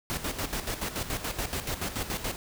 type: noise with tremolo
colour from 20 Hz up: pink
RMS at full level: -31 dBFS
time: 0.1-2.36 s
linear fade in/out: 0 ms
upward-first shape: square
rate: 7 Hz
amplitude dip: 65%
effects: none